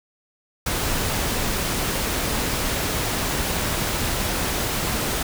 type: noise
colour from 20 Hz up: pink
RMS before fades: -24 dBFS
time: 0.66-5.23 s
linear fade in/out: 5 ms
effects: none